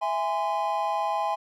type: chord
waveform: triangle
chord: E augmented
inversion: none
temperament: just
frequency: 659.3 / 824.1 / 1030.1 Hz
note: E5 / G#5 / B#5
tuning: 0 / -14 / -27 cents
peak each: -29 / -25 / -28 dBFS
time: 0.01-1.36 s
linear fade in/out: 20 ms
effects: none